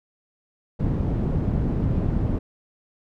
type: low-pass noise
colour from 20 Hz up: white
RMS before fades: -23 dBFS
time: 0.79-2.39 s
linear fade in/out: 10 ms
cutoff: 180 Hz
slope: 12 dB/octave
effects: none